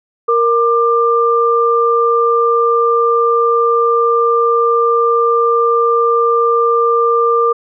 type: tone pair together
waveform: sine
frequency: 466.4 / 1191 Hz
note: A#4 / D6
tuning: +1 / +24 cents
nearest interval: octave + major third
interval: 1623 cents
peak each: -12 dBFS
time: 0.28-7.53 s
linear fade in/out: 10 ms
effects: none